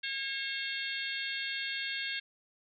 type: harmonic tone with a mistuned harmonic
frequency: 543 Hz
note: C#5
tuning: 36 cents flat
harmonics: 3 / 4 / 5 / 6 / 7 / 8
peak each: -39 / -40 / -41 / -42 / -42 / -43 dBFS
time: 0.03-2.2 s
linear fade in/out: 10 ms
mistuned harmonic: 7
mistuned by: -80 cents
effects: none